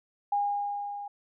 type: tone with level ramp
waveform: sine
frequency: 814 Hz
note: G#5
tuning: 35 cents flat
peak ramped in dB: -23 to -36 dBFS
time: 0.32-1.08 s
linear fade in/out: 5 ms
effects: none